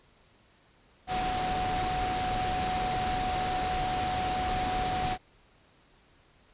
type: tone in noise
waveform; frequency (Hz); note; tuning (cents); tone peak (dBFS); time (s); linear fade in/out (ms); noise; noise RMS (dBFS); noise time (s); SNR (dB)
sine; 740; F#5; 0; -29; 1.07-5.18; 50; pink; -33; 1.07-5.18; +1
effects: pink hiss -62 dBFS RMS until 6.53 s + resampled to 8000 Hz